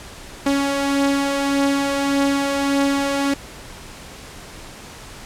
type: beating tone pair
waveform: sawtooth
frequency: 277.2 / 278.9 Hz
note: C#4 / C#4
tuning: 0 / +11 cents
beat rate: 1.7 Hz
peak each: -21 / -14 dBFS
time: 0.46-3.34 s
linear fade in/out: 5 ms
effects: pink hiss -38 dBFS RMS until 5.25 s + low-pass 10000 Hz 12 dB/octave